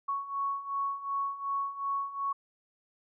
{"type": "beating tone pair", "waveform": "sine", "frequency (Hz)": [1108.7, 1111.4], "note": ["C#6", "C#6"], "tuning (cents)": [0, 4], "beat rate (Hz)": 2.7, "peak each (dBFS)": [-36, -32], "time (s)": [0.08, 2.33], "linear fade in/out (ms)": 10, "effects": []}